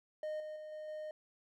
triangle tone with level steps, 615 Hz, D#5, 20 cents flat, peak -35 / -40 / -43 / -41 / -39 dBFS, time 0.23-1.11 s, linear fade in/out 2 ms, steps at 0.4 / 0.56 / 0.72 / 0.88 s, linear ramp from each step 2 ms, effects none

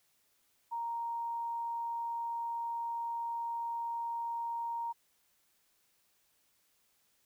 sine tone, 932.3 Hz, A#5, in tune, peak -34 dBFS, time 0.71-4.93 s, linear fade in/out 20 ms, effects white hiss -73 dBFS RMS until 7.25 s

